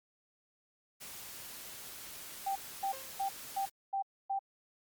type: noise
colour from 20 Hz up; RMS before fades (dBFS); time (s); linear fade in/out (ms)
white; -47; 1-3.7; 20
type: tone bursts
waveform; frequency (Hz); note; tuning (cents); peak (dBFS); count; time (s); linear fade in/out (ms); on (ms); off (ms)
sine; 784; G5; 0; -31; 6; 2.46-4.392; 10; 97; 270
type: tone with exponential decay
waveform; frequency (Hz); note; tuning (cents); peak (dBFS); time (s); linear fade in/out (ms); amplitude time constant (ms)
sawtooth; 533; C5; +32; -39; 2.93-3.25; 0; 68
effects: Opus 48 kbps

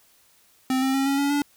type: tone with pitch steps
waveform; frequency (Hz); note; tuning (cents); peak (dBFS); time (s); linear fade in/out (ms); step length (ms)
square; 260.2 / 265.5 / 270.9 / 276.5 / 282.1 / 287.9; C4 / C4 / C#4 / C#4 / C#4 / D4; -9 / +25 / -40 / -4 / +30 / -34; -21; 0.7-1.42; 2; 120
effects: white hiss -59 dBFS RMS until 1.56 s

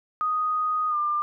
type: tone with pitch glide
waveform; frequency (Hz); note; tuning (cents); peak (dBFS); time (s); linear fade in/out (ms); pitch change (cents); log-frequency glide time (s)
sine; 1244.5 to 1195.9; D#6 to D6; 0 to +31; -22; 0.21-1.22; 0; -69; 0.89-0.96
effects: none

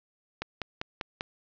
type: click train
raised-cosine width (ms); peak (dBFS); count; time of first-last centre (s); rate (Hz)
0.3; -16; 5; 0.42-1.209; 5.07
effects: resampled to 16000 Hz + 7-bit

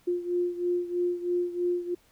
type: beating tone pair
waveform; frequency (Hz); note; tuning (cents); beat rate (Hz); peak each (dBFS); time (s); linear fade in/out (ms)
sine; 352.3 / 355.4; F4 / F4; +15 / +30; 3.1; -27 / -31; 0.07-1.95; 10
effects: pink hiss -63 dBFS RMS until 2.11 s

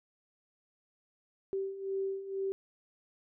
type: beating tone pair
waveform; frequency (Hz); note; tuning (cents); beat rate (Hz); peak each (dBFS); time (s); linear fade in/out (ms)
sine; 386.7 / 388.8; G4 / G4; -24 / -14; 2.1; -39 / -34; 1.53-2.52; 0
effects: none

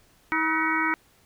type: harmonic tone with a mistuned harmonic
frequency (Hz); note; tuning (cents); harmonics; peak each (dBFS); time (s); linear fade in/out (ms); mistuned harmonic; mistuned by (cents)
319.7; D#4; +47; 1 / 3 / 4 / 5 / 6 / 7; -29 / -29 / -29 / -29 / -29 / -29; 0.32-0.94; 0; 5; -100
effects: pink hiss -60 dBFS RMS until 1.25 s

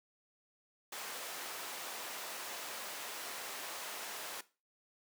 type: high-pass noise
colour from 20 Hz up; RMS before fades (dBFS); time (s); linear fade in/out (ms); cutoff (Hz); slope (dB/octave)
pink; -44; 0.92-4.41; 5; 590; 12
effects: noise-tail reverb RT60 0.3 s tail -17 dB re dry

